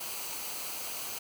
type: noise with comb filter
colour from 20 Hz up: white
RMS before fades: -38 dBFS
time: 0-1.19 s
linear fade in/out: 10 ms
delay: 0.56 ms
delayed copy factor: -0.5
effects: none